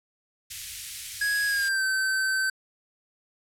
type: band-stop noise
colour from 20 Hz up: white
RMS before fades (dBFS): -36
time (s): 0.5-1.69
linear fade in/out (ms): 10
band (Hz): 110 to 2000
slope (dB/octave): 24
type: tone with pitch glide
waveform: square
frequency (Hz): 1661.2 to 1541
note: G#6 to G6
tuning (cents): 0 to -30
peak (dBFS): -24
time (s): 1.21-2.5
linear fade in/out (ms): 5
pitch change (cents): -130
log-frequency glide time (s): 1.47-1.84
effects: low-pass 12000 Hz 12 dB/octave